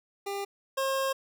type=tone pair in turn; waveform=25% pulse; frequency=399.3 / 536.9 Hz; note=G4 / C5; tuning=+32 / +45 cents; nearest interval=perfect fourth; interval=513 cents; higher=second; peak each=-28 / -23 dBFS; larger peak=second; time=0.26-0.45 / 0.77-1.13 s; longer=second; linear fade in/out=10 ms; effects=none